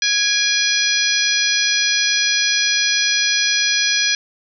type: harmonic tone with a mistuned harmonic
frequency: 830.6 Hz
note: G#5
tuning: in tune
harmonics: 2 / 3 / 4 / 5 / 6 / 7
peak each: -22 / -22 / -22 / -22 / -22 / -22 dBFS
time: 0.02-4.15 s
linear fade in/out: 2 ms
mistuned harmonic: 3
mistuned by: -59 cents
effects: none